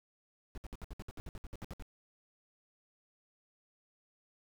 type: noise bursts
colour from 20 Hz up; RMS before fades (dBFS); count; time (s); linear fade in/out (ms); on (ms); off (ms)
brown; -43; 15; 0.55-1.823; 0; 27; 62
effects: none